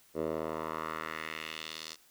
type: tone with band-pass filter sweep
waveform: 10% pulse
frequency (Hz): 79.3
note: D#2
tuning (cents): +33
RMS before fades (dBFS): -38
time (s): 0.14-1.97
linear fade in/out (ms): 50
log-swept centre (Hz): 470 to 5200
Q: 1.8
effects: white hiss -63 dBFS RMS until 2.1 s